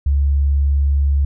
sine tone, 70.3 Hz, C#2, 25 cents sharp, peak -12 dBFS, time 0.06-1.25 s, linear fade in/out 5 ms, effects none

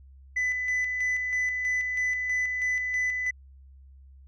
sine tone with tremolo, 2000 Hz, B6, 21 cents sharp, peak -21 dBFS, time 0.36-3.31 s, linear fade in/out 10 ms, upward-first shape square, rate 3.1 Hz, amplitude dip 45%, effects tanh soft clip ceiling -23 dBFS + added 67 Hz sine -48 dBFS peak until 4.27 s

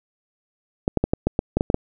clicks, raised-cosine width 2 ms, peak -5 dBFS, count 10, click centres 0.879 / 0.973 / 1.04 / 1.135 / 1.27 / 1.391 / 1.57 / 1.609 / 1.701 / 1.744 s, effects none

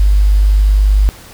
sine tone with quantisation, 50.3 Hz, G1, 45 cents sharp, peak -6 dBFS, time 0-1.09 s, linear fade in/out 0 ms, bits 6, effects pink hiss -37 dBFS RMS until 1.33 s

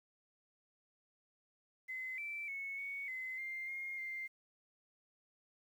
sine tone with pitch steps, 2045 / 2332 / 2202 / 2226 / 2046 / 2101 / 2132 / 2097 Hz, C7 / D7 / C#7 / C#7 / C7 / C7 / C7 / C7, -40 / -13 / -12 / +7 / -39 / +7 / +32 / +3 cents, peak -40 dBFS, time 1.88-4.28 s, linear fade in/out 20 ms, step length 300 ms, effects 11-bit

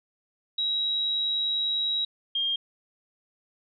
sine tone pair in turn, 3850 / 3214 Hz, B7 / G7, -45 / +43 cents, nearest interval minor third, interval 312 cents, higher first, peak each -24 dBFS, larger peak neither, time 0.58-2.05 / 2.35-2.56 s, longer first, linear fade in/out 5 ms, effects none

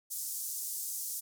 white band-pass noise, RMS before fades -38 dBFS, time 0.1-1.21 s, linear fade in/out 20 ms, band 6000 to 15000 Hz, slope 24 dB/octave, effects none

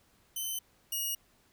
5% pulse tone pair in turn, 3051 / 2880 Hz, G7 / F#7, -48 / -47 cents, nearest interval minor second, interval 99 cents, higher first, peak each -25 / -23 dBFS, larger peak second, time 0.36-0.59 / 0.92-1.15 s, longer neither, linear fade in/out 5 ms, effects pink hiss -67 dBFS RMS until 1.52 s

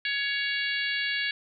harmonic tone, 560 Hz, C#5, 18 cents sharp, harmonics 3 / 4 / 5 / 6 / 7 / 8, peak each -30 / -32 / -34 / -36 / -37 / -38 dBFS, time 0.05-1.31 s, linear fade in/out 2 ms, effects none

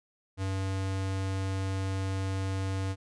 square tone, 96 Hz, G2, 36 cents flat, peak -30 dBFS, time 0.37-2.96 s, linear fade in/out 50 ms, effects resampled to 22050 Hz

